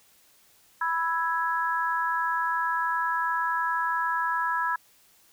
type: chord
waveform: sine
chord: E major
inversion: second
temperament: equal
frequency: 987.8 / 1318.5 / 1661.2 Hz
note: B5 / E6 / G#6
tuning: 0 / 0 / 0 cents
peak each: -27 / -30 / -29 dBFS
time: 0.81-4.76 s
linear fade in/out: 5 ms
effects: white hiss -60 dBFS RMS until 5.32 s